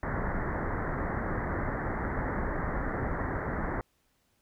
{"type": "low-pass noise", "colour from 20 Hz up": "pink", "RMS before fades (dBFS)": -32, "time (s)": [0.03, 3.81], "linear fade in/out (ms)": 0, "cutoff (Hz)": 2000, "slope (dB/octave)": 96, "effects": ["pink hiss -72 dBFS RMS until 4.41 s"]}